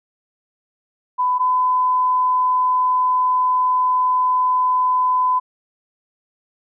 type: tone pair in turn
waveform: sine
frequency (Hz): 1000 / 1008.7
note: B5 / B5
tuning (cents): +21 / +36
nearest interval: unison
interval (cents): 15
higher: second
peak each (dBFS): -15 / -14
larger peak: second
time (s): 1.18-1.39 / 1.39-5.4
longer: second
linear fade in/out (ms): 20
effects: none